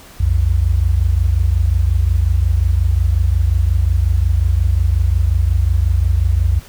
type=tone pair together; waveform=sine; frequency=61.74 / 87.31 Hz; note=B1 / F2; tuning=0 / 0 cents; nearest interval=tritone; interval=600 cents; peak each=-14 dBFS; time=0.2-6.6 s; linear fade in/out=5 ms; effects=pink hiss -41 dBFS RMS until 6.68 s